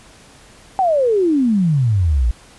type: exponential sweep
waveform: sine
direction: down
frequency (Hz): 789 to 54.4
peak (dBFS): -12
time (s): 0.79-2.31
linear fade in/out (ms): 0
effects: pink hiss -45 dBFS RMS until 2.58 s + resampled to 24000 Hz